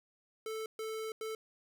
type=tone bursts at uneven times; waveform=square; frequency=440 Hz; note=A4; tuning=in tune; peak=-38 dBFS; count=3; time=0.46-0.66 / 0.79-1.12 / 1.21-1.35 s; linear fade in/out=2 ms; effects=none